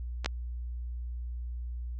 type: clicks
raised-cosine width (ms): 0.2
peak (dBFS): -17 / -10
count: 2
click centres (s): 0.246 / 0.26
effects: added 60 Hz sine -34 dBFS peak until 1.99 s + low-pass 7000 Hz 12 dB/octave